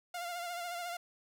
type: tone with vibrato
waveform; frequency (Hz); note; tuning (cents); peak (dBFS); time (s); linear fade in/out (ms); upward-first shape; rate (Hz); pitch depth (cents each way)
sawtooth; 698.5; F5; 0; -34; 0.14-0.97; 5; sine; 14; 42
effects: none